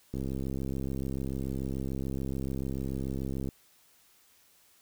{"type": "click train", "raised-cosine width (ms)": 3, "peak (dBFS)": -22, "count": 225, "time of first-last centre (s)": [0.14, 3.488], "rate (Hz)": 66.9, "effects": ["white hiss -63 dBFS RMS until 4.81 s"]}